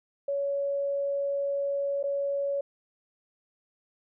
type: tone with dropouts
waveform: sine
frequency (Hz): 561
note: C#5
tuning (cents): +21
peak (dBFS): -26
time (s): 0.28-2.61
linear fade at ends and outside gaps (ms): 5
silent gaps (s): 2.029-2.038
effects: none